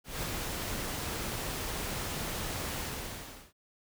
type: noise with ADSR envelope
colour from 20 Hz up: pink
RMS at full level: -34 dBFS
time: 0.04-3.53 s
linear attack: 190 ms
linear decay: 6 ms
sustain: -2 dB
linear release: 740 ms
effects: none